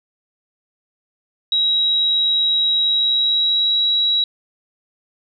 sine tone with pitch glide, 3847 to 3880 Hz, B7 to B7, -46 to -31 cents, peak -14 dBFS, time 1.52-4.24 s, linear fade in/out 2 ms, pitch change +15 cents, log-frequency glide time 2.8-3.86 s, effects none

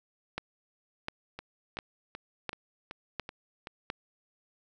two click trains, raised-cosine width 0.3 ms, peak -24 / -17 dBFS, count 7 / 6, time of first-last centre 1.39-3.671 / 0.38-3.901 s, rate 2.63 / 1.42 Hz, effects none

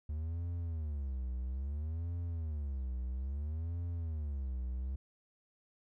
triangle tone with vibrato, 73.42 Hz, D2, in tune, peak -33 dBFS, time 0.09-4.96 s, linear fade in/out 5 ms, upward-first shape sine, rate 0.6 Hz, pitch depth 280 cents each way, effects none

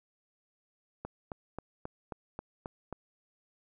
click train, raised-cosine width 1 ms, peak -24 dBFS, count 8, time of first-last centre 1.05-2.927 s, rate 3.73 Hz, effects none

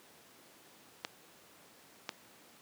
clicks, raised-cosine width 0.2 ms, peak -18 dBFS, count 2, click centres 1.049 / 2.092 s, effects pink hiss -59 dBFS RMS until 2.61 s + high-pass 200 Hz 12 dB/octave

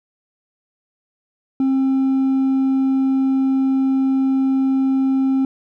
sine tone with hard clipping, 266.6 Hz, C4, 33 cents sharp, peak -15 dBFS, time 1.6-5.45 s, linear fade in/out 2 ms, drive 2 dB, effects none

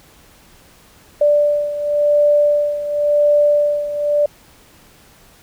sine beating tone pair, 587.3 / 588.23 Hz, D5 / D5, 0 / +3 cents, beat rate 0.93 Hz, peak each -13 / -18 dBFS, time 1.21-4.26 s, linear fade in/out 5 ms, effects pink hiss -48 dBFS RMS until 5.42 s

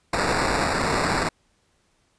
white noise with sample-and-hold, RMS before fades -23 dBFS, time 0.13-1.29 s, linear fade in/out 5 ms, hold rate 3150 Hz, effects pink hiss -66 dBFS RMS until 2.18 s + resampled to 22050 Hz

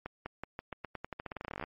accelerating click train, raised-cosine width 0.5 ms, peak -23 dBFS, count 24, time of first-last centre 0.06-1.639 s, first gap 200 ms, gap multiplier 0.88, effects MP3 32 kbps

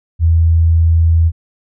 sine tone, 82.41 Hz, E2, in tune, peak -7 dBFS, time 0.19-1.32 s, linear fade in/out 50 ms, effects none

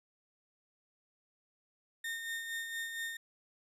35% pulse tone with tremolo, 1830 Hz, A#6, 32 cents flat, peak -34 dBFS, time 2.04-3.17 s, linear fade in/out 5 ms, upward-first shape sine, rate 4.3 Hz, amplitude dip 45%, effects resampled to 32000 Hz

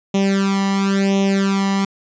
sawtooth tone with flanger, 196 Hz, G3, in tune, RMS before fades -17 dBFS, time 0.14-1.85 s, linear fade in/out 5 ms, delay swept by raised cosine 0.32 to 1.01 ms, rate 0.96 Hz, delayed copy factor +0.95, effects resampled to 16000 Hz

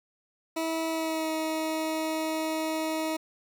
20% pulse tone with pitch glide, 324.1 to 316.9 Hz, E4 to D#4, -29 to +32 cents, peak -23 dBFS, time 0.56-3.17 s, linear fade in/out 10 ms, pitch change -39 cents, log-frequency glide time 0.89-1.31 s, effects 9-bit

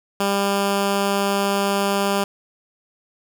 10% pulse tone, 199.1 Hz, G3, 27 cents sharp, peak -10 dBFS, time 0.2-2.24 s, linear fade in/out 2 ms, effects none

